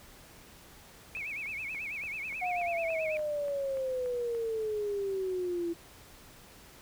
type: tone with vibrato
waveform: sine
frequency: 2383 Hz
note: D7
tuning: 25 cents sharp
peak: -35 dBFS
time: 1.15-3.17 s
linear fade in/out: 0 ms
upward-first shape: sine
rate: 9.2 Hz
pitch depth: 170 cents each way
type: click train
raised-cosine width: 0.5 ms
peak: -34 dBFS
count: 12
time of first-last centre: 1.17-4.349 s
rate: 3.46 Hz
type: exponential sweep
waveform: sine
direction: down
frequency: 734 to 335.7 Hz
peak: -30 dBFS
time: 2.41-5.74 s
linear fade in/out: 20 ms
effects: pink hiss -54 dBFS RMS until 6.81 s